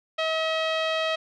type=tone with low-pass filter; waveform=sawtooth; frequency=640 Hz; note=D#5; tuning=49 cents sharp; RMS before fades=-26 dBFS; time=0.18-1.16 s; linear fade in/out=10 ms; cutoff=3400 Hz; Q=2.4; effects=none